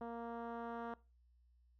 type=tone with low-pass filter sweep; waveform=10% pulse; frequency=233.1 Hz; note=A#3; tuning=in tune; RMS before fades=-45 dBFS; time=0.01-0.94 s; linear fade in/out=2 ms; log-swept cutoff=810 to 1300 Hz; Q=0.85; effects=noise-tail reverb RT60 0.3 s tail -21 dB re dry + added 60 Hz sine -67 dBFS peak until 1.79 s